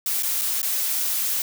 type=noise with dropouts; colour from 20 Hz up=blue; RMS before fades=-24 dBFS; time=0.06-1.42 s; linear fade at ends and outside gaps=1 ms; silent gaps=0.224-0.231 / 0.413-0.417 / 0.617-0.629 s; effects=none